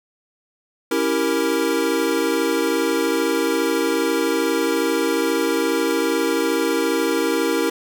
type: chord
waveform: square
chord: C# diminished seventh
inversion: none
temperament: equal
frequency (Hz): 277.2 / 329.6 / 392 / 466.2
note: C#4 / E4 / G4 / Bb4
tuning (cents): 0 / 0 / 0 / 0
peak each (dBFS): -26 / -23 / -26 / -23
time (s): 0.91-7.7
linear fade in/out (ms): 5
effects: none